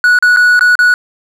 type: tone with dropouts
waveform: triangle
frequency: 1468 Hz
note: F#6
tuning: 14 cents flat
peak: -3 dBFS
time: 0.04-0.94 s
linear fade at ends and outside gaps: 1 ms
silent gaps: 0.188-0.225 / 0.363-0.37 / 0.593-0.609 / 0.754-0.79 s
effects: none